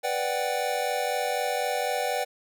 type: chord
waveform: square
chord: G major seventh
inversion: first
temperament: equal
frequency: 493.9 / 587.3 / 740 / 784 Hz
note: B4 / D5 / F#5 / G5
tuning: 0 / 0 / 0 / 0 cents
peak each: -32 dBFS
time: 0.03-2.25 s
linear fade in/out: 20 ms
effects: none